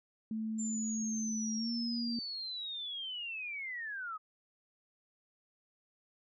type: tone with pitch glide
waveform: sine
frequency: 220 to 234.4 Hz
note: A3 to A#3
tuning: 0 to +10 cents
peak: -34 dBFS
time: 0.31-2.19 s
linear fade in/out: 2 ms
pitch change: +110 cents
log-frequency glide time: 1.56-1.71 s
type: linear sweep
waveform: sine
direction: down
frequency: 7290 to 1231 Hz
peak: -38 dBFS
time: 0.58-4.18 s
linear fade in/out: 20 ms
effects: none